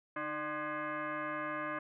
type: tone with frequency modulation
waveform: sine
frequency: 307.5 Hz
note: D#4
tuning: 20 cents flat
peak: -35 dBFS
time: 0.16-1.79 s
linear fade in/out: 5 ms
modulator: 453 Hz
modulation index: 3.6
effects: none